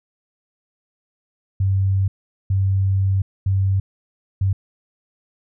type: tone bursts at uneven times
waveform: sine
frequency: 96.6 Hz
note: G2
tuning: 25 cents flat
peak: -15 dBFS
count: 4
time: 1.6-2.08 / 2.5-3.22 / 3.46-3.8 / 4.41-4.53 s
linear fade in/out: 5 ms
effects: none